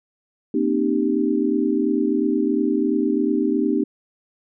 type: chord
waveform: sine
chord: C minor seventh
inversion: third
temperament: equal with one note detuned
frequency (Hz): 233.1 / 261.6 / 304.5 / 392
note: Bb3 / C4 / Eb4 / G4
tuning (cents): 0 / 0 / -37 / 0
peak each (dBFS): -24 / -23 / -21 / -24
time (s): 0.54-3.84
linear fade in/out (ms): 5
effects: none